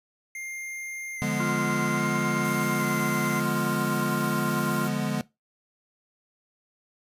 square tone with vibrato, 2095 Hz, C7, 2 cents sharp, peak -35 dBFS, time 0.35-3.4 s, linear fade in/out 2 ms, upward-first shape square, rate 0.61 Hz, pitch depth 14 cents each way
square chord, D diminished seventh, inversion none, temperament equal, 146.83 / 174.61 / 207.7 / 246.9 Hz, D3 / F3 / Ab3 / Cb4, 0 / 0 / 0 / 0 cents, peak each -31 / -35 / -30 / -33 dBFS, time 1.22-5.21 s, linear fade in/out 0 ms
harmonic tone, 349.2 Hz, F4, in tune, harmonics 1 / 3 / 4, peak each -33 / -33 / -33 dBFS, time 1.4-4.87 s, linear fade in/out 2 ms
blue noise, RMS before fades -39 dBFS, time 2.44-4.89 s, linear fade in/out 10 ms
effects noise-tail reverb RT60 0.2 s tail -19 dB re dry + resampled to 32000 Hz

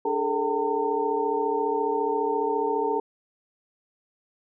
sine tone cluster, 294.2 / 416.9 / 451.5 / 773 / 906 Hz, D4 / G#4 / A4 / G5 / A#5, +3 / +7 / +45 / -24 / -50 cents, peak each -33 / -27 / -28 / -35 / -27 dBFS, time 0.05-3 s, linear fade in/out 5 ms, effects none

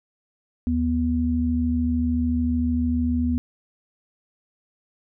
sine tone pair together, 77.01 / 244.5 Hz, D#2 / B3, -17 / -17 cents, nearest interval octave + minor sixth, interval 2000 cents, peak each -24 / -21 dBFS, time 0.67-3.38 s, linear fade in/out 0 ms, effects none

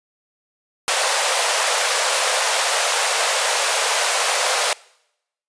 pink high-pass noise, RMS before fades -19 dBFS, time 0.88-4.73 s, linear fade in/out 0 ms, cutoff 500 Hz, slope 48 dB/octave, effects noise-tail reverb RT60 0.8 s tail -23 dB re dry + resampled to 22050 Hz

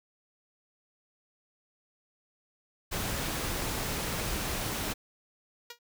pink noise, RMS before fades -33 dBFS, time 2.91-4.94 s, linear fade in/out 20 ms
5% pulse tone with exponential decay, 475.8 Hz, A#4, 35 cents sharp, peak -27 dBFS, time 5.7-5.79 s, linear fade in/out 5 ms, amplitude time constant 19 ms
effects none

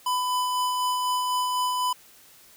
square tone with tremolo, 1000 Hz, B5, 21 cents sharp, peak -23 dBFS, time 0.06-1.93 s, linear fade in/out 5 ms, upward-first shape sine, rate 4 Hz, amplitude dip 25%, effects white hiss -53 dBFS RMS until 2.56 s

